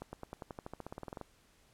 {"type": "accelerating click train", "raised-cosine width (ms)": 1, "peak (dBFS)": -28, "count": 18, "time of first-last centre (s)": [0.02, 1.213], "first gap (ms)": 110, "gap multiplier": 0.94, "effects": ["pink hiss -67 dBFS RMS until 1.73 s", "low-pass 12000 Hz 12 dB/octave"]}